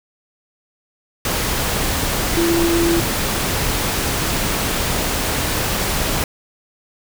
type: tone in noise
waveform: sine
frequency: 337.5 Hz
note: E4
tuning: 41 cents sharp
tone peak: -15 dBFS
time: 2.37-3 s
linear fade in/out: 2 ms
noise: pink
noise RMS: -20 dBFS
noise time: 1.25-6.24 s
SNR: +2 dB
effects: none